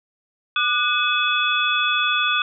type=tone cluster; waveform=sine; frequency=1204 / 1471 / 2550 / 3429 Hz; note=D6 / F#6 / D#7 / A7; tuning=+43 / -11 / +42 / -45 cents; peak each=-23 dBFS; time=0.56-2.42 s; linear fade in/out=2 ms; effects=none